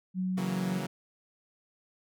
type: tone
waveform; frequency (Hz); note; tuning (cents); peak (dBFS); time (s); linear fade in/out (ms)
sine; 185.2; F#3; +2; -28; 0.14-0.82; 50
type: chord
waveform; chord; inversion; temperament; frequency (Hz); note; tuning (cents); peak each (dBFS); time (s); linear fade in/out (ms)
sawtooth; F# dominant seventh; second; equal with one note detuned; 138.59 / 164.34 / 185 / 233.1; C#3 / E3 / F#3 / A#3; 0 / -5 / 0 / 0; -34 / -35 / -33 / -37; 0.37-0.87; 10
effects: none